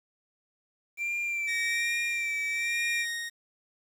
triangle tone with vibrato, 2349 Hz, D7, in tune, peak -27 dBFS, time 0.97-3.06 s, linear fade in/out 50 ms, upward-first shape sine, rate 1.2 Hz, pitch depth 33 cents each way
sawtooth tone with tremolo, 1864.7 Hz, A#6, in tune, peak -26 dBFS, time 1.47-3.3 s, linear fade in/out 20 ms, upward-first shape sine, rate 0.85 Hz, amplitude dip 70%
effects low-pass 11000 Hz 12 dB/octave + 9-bit

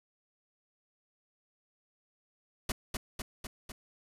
pink noise with echo, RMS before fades -31 dBFS, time 2.69-2.72 s, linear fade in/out 5 ms, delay 250 ms, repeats 4, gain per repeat -3 dB, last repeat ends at 3.72 s, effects resampled to 32000 Hz

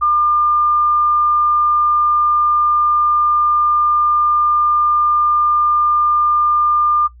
sine tone, 1200 Hz, D6, 37 cents sharp, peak -11 dBFS, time 0.01-7.08 s, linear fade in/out 20 ms, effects noise-tail reverb RT60 0.1 s tail -19 dB re dry + added 60 Hz sine -39 dBFS peak until 7.2 s

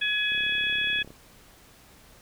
harmonic tone, 843 Hz, G#5, 26 cents sharp, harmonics 2 / 3 / 4, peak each -28 / -28 / -28 dBFS, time 0.01-1.03 s, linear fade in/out 10 ms
click train, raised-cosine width 2 ms, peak -32 dBFS, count 28, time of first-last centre 0.32-1.105 s, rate 34.4 Hz
effects pink hiss -54 dBFS RMS until 2.21 s

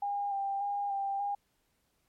sine tone with vibrato, 800 Hz, G5, 35 cents sharp, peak -30 dBFS, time 0.02-1.35 s, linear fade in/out 5 ms, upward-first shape square, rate 1.7 Hz, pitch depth 20 cents each way, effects pink hiss -75 dBFS RMS until 2.08 s + MP3 64 kbps

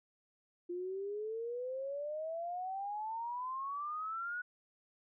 sine exponential sweep, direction up, 347.1 to 1478 Hz, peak -37 dBFS, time 0.69-4.42 s, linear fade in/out 10 ms, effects none

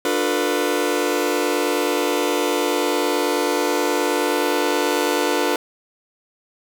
sawtooth chord, B half-diminished seventh, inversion first, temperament just, 296.3 / 355.6 / 444.5 / 493.9 Hz, D4 / F4 / A4 / B4, +15 / +31 / +18 / 0 cents, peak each -20 dBFS, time 0.05-5.56 s, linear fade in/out 2 ms, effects none

